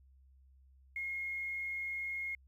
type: tone with quantisation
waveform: sine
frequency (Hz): 2151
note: C7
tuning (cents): +47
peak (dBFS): -36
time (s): 0.96-2.35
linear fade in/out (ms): 2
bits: 11
effects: added 66 Hz sine -60 dBFS peak until 2.47 s